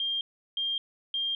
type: tone bursts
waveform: sine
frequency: 3202 Hz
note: G7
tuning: 36 cents sharp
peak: -27 dBFS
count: 3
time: 0-1.35 s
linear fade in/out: 2 ms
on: 210 ms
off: 360 ms
effects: none